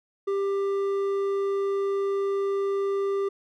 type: tone with hard clipping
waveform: sine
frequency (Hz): 395.3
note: G4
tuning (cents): +15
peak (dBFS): -25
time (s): 0.27-3.29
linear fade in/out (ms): 10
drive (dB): 6
effects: none